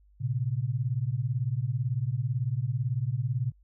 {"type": "beating tone pair", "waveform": "sine", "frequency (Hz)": [115.2, 133.2], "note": ["A#2", "C3"], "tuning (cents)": [-20, 31], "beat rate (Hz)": 18, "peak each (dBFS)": -29, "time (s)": [0.2, 3.52], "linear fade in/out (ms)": 20, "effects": ["added 50 Hz sine -57 dBFS peak until 3.63 s"]}